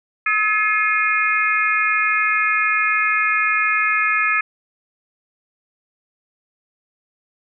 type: harmonic tone with a mistuned harmonic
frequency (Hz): 427.1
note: G#4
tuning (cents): +48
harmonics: 3 / 4 / 5 / 6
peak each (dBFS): -21 / -21 / -21 / -21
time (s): 0.26-4.41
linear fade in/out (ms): 5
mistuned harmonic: 6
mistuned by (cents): -60
effects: none